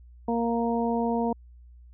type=harmonic tone; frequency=233.1 Hz; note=A#3; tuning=in tune; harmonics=1 / 2 / 3 / 4; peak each=-26 / -29 / -31 / -32 dBFS; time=0.28-1.33 s; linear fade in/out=5 ms; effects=added 60 Hz sine -47 dBFS peak until 1.93 s